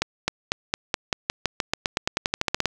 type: accelerating click train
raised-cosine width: 0.2 ms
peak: -4 dBFS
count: 21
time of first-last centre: 0.02-2.657 s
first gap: 260 ms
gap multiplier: 0.92
effects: none